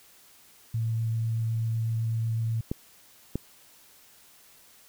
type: tone with vibrato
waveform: sine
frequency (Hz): 113.2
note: A2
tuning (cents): +50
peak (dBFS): -25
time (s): 0.74-2.61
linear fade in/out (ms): 5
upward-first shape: sine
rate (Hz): 8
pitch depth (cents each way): 9
type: clicks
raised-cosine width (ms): 3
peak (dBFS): -15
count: 2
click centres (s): 2.715 / 3.356
effects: white hiss -56 dBFS RMS until 4.88 s